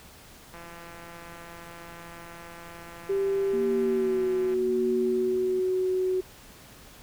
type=click train; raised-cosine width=0.5 ms; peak=-30 dBFS; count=681; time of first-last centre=0.54-4.54 s; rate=170 Hz
type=tone with pitch glide; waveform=sine; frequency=392 to 371.3 Hz; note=G4 to F#4; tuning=0 to +6 cents; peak=-23 dBFS; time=3.09-6.21 s; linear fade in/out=10 ms; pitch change=-94 cents; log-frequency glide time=3.64-4.31 s
type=tone with tremolo; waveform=sine; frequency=236.1 Hz; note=A#3; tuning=22 cents sharp; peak=-28 dBFS; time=3.53-5.6 s; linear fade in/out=5 ms; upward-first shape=sine; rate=0.88 Hz; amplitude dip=75%
effects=pink hiss -50 dBFS RMS until 7.02 s